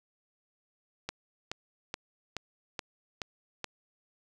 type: click train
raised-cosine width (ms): 0.2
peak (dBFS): -17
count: 7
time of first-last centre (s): 1.09-3.643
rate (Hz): 2.35
effects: none